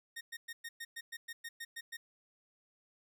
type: tone bursts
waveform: sawtooth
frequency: 1849 Hz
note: A#6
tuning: 15 cents flat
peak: -38 dBFS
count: 12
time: 0.16-1.97 s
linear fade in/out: 10 ms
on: 50 ms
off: 110 ms
effects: none